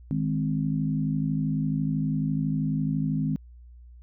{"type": "chord", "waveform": "sine", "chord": "Ab major", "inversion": "second", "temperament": "equal", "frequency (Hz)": [155.56, 207.7, 261.6], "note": ["Eb3", "Ab3", "C4"], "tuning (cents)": [0, 0, 0], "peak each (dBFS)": [-26, -30, -29], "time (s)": [0.11, 3.36], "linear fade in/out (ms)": 0, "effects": ["added 60 Hz sine -45 dBFS peak until 4.02 s"]}